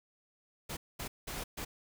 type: noise bursts at uneven times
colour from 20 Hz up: pink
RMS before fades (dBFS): -40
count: 4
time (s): 0.69-0.77 / 0.99-1.08 / 1.27-1.44 / 1.57-1.65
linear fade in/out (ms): 10
effects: none